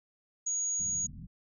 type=tone; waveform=sine; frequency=6700 Hz; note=G#8; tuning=14 cents sharp; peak=-29 dBFS; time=0.46-1.07 s; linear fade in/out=10 ms
type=low-pass noise; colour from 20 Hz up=white; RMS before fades=-46 dBFS; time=0.79-1.27 s; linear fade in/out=10 ms; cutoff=220 Hz; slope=48 dB/octave
effects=none